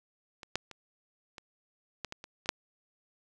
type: clicks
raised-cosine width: 0.2 ms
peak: -27 / -12 / -28 / -27 / -18 / -22 / -27 / -27 / -6 dBFS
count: 9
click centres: 0.432 / 0.556 / 0.713 / 1.382 / 2.047 / 2.124 / 2.241 / 2.459 / 2.491 s
effects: none